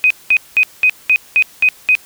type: tone bursts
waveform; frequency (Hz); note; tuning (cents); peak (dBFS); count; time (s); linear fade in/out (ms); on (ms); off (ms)
sine; 2506; D#7; +12; -7; 8; 0.04-1.952; 0; 64; 200
effects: white hiss -43 dBFS RMS until 2.05 s